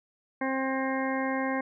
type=harmonic tone; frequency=265.4 Hz; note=C4; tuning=25 cents sharp; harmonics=1 / 2 / 3 / 4 / 6 / 7 / 8; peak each=-30 / -33 / -35 / -36 / -38 / -38 / -39 dBFS; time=0.41-1.61 s; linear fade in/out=5 ms; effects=none